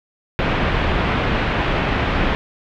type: low-pass noise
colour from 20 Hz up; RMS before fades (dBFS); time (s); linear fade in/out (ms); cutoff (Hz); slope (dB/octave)
pink; -19; 0.39-2.35; 0; 3000; 24
effects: none